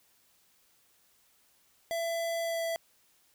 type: tone with pitch glide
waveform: square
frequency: 669 to 663.6 Hz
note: E5 to E5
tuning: +25 to +11 cents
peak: -31 dBFS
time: 1.91-2.76 s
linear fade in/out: 0 ms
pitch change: -14 cents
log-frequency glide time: 2.42-2.62 s
effects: white hiss -67 dBFS RMS until 3.34 s